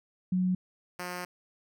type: tone pair in turn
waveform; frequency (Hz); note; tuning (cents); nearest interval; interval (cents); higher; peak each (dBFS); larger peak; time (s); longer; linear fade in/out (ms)
sine / 5% pulse; 183.5 / 178.9; F#3 / F3; -14 / +42; unison; 44; first; -24; neither; 0.32-0.55 / 0.99-1.25; second; 5
effects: none